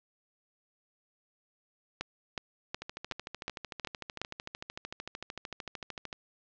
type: two click trains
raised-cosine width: 0.2 ms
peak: -16 / -21 dBFS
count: 7 / 45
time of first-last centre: 2.01-4.216 / 2.82-6.128 s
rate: 2.72 / 13.3 Hz
effects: low-pass 5000 Hz 12 dB/octave